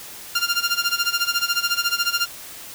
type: tone with tremolo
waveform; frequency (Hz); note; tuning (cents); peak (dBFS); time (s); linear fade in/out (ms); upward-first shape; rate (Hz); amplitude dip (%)
15% pulse; 1396.9; F6; 0; -10; 0.35-2.26; 5; sine; 14; 85
effects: white hiss -38 dBFS RMS until 2.74 s